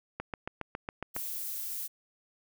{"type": "click train", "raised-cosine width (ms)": 0.5, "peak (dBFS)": -20, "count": 8, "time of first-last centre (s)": [0.2, 1.164], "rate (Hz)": 7.26}
{"type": "noise", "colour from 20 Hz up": "violet", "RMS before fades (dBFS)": -37, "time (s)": [1.14, 1.88], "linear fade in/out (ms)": 20}
{"effects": []}